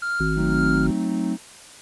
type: tone with tremolo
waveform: triangle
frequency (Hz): 1396.9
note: F6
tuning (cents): 0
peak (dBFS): -20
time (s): 0.02-0.87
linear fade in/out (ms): 5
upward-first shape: sine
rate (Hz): 1.9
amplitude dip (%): 65
type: harmonic tone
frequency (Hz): 52.6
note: G#1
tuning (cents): +23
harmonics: 1 / 3 / 5 / 7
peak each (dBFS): -26 / -23 / -28 / -28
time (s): 0.2-0.91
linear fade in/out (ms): 5
type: chord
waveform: triangle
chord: F# diminished seventh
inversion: none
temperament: equal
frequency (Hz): 185 / 220 / 261.6 / 311.1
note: F#3 / A3 / C4 / Eb4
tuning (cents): 0 / 0 / 0 / 0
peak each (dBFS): -25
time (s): 0.35-1.38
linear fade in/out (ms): 50
effects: white hiss -44 dBFS RMS until 1.81 s + resampled to 24000 Hz